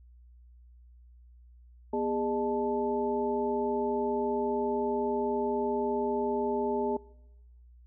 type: tone cluster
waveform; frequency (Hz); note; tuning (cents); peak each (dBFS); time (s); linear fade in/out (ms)
sine; 244.2 / 409.7 / 606 / 875; B3 / G#4 / D#5 / A5; -19 / -24 / -46 / -10; -33 / -30 / -37 / -34; 1.93-6.97; 5
effects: noise-tail reverb RT60 1.0 s tail -24 dB re dry + added 60 Hz sine -52 dBFS peak until 7.86 s